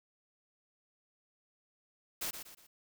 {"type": "noise with echo", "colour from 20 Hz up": "white", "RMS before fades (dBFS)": -37, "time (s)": [2.21, 2.31], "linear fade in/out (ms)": 10, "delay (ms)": 120, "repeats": 3, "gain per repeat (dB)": -8, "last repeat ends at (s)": 2.67, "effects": []}